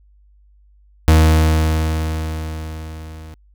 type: tone with level ramp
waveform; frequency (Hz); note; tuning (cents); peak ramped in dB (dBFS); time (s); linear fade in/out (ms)
40% pulse; 79; D#2; +27; -6 to -33; 1.08-3.34; 0
effects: added 50 Hz sine -48 dBFS peak until 3.54 s